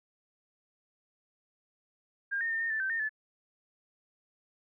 sine tone with pitch steps, 1607 / 1834 / 1809 / 1832 / 1762 / 1552 / 1824 / 1734 Hz, G6 / A#6 / A6 / A#6 / A6 / G6 / A#6 / A6, +43 / -29 / +48 / -31 / +2 / -18 / -38 / -26 cents, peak -29 dBFS, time 2.31-3.094 s, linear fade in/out 20 ms, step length 98 ms, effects none

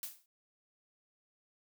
blue noise with exponential decay, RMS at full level -38 dBFS, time 0.03-0.26 s, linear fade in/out 1 ms, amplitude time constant 50 ms, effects none

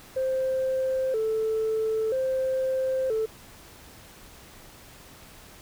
sine tone with vibrato, 480.1 Hz, B4, 49 cents flat, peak -22 dBFS, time 0.16-3.26 s, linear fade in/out 10 ms, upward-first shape square, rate 0.51 Hz, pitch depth 150 cents each way, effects tanh soft clip ceiling -20 dBFS + pink hiss -49 dBFS RMS until 5.61 s

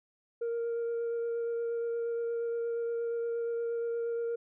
sine tone with vibrato, 466.2 Hz, A#4, in tune, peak -28 dBFS, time 0.41-4.36 s, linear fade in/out 10 ms, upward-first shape sine, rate 8.5 Hz, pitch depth 10 cents each way, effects tanh soft clip ceiling -29 dBFS

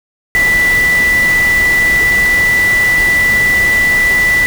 sine tone in noise, 1975.5 Hz, B6, in tune, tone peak -8 dBFS, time 0.35-4.46 s, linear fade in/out 0 ms, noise pink, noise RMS -21 dBFS, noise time 0.35-4.46 s, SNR +10 dB, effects none

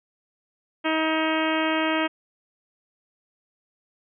harmonic tone with a mistuned harmonic, 317 Hz, D#4, 32 cents sharp, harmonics 1 / 2 / 3 / 4 / 5 / 6 / 7 / 8 / 9 / 10, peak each -25 / -28 / -30 / -31 / -32 / -33 / -33 / -34 / -35 / -35 dBFS, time 0.84-2.08 s, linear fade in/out 20 ms, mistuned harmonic 9, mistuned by -25 cents, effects none

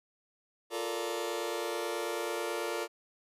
sawtooth chord, Bb major seventh, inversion second, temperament just, 349.6 / 437 / 466.2 / 582.7 Hz, F4 / A4 / Bb4 / D5, +2 / -12 / 0 / -14 cents, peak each -34 / -35 / -34 / -35 dBFS, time 0.7-2.88 s, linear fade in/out 50 ms, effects resampled to 32000 Hz

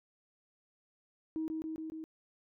sine tone with echo, 317.7 Hz, D#4, 36 cents sharp, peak -32 dBFS, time 1.36-1.48 s, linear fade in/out 0 ms, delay 140 ms, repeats 4, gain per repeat -2 dB, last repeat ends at 2.04 s, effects tanh soft clip ceiling -28 dBFS

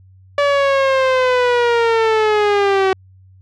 sawtooth linear sweep, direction down, 576 to 377.8 Hz, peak -8 dBFS, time 0.38-2.93 s, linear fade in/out 2 ms, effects added 94 Hz sine -43 dBFS peak until 3.41 s + low-pass 3000 Hz 12 dB/octave

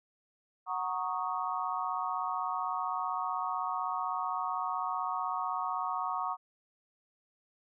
sine chord, D# minor seventh, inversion first, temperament equal, 740 / 932.3 / 1108.7 / 1244.5 Hz, F#5 / A#5 / C#6 / D#6, 0 / 0 / 0 / 0 cents, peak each -37 / -37 / -35 / -38 dBFS, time 0.66-6.37 s, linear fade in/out 50 ms, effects none

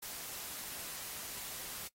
white noise, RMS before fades -44 dBFS, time 0.02-1.88 s, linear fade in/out 10 ms, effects noise-tail reverb RT60 0.1 s tail -19 dB re dry + AAC 48 kbps

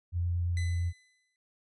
sine tone with vibrato, 87 Hz, F2, 6 cents flat, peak -27 dBFS, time 0.12-0.93 s, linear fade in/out 50 ms, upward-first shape sine, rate 8.7 Hz, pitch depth 11 cents each way
sawtooth tone with exponential decay, 2010 Hz, B6, 30 cents sharp, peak -35 dBFS, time 0.57-1.36 s, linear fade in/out 1 ms, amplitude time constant 170 ms
effects resampled to 24000 Hz

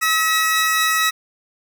sawtooth tone pair together, 1286.1 / 1927 Hz, E6 / B6, -43 / -43 cents, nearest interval perfect fifth, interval 700 cents, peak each -15 dBFS, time 0.01-1.11 s, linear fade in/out 20 ms, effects none

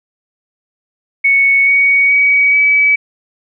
sine tone with pitch steps, 2217 / 2240 / 2264 / 2287 Hz, C#7 / C#7 / C#7 / D7, 0 / +18 / +36 / -47 cents, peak -7 dBFS, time 1.24-2.96 s, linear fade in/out 10 ms, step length 430 ms, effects none

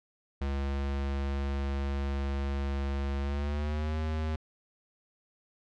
square tone with pitch glide, 69.3 to 78.24 Hz, C#2 to D#2, 0 to +10 cents, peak -30 dBFS, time 0.41-4.36 s, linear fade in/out 5 ms, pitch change +210 cents, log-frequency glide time 3.19-3.98 s, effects low-pass 4000 Hz 12 dB/octave

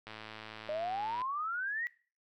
click train, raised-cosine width 0.3 ms, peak -29 dBFS, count 126, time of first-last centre 0.07-1.217 s, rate 109 Hz
sine exponential sweep, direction up, 598 to 1956 Hz, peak -33 dBFS, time 0.69-1.87 s, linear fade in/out 0 ms
effects noise-tail reverb RT60 0.4 s tail -21 dB re dry

